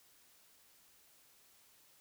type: silence
effects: white hiss -66 dBFS RMS until 2 s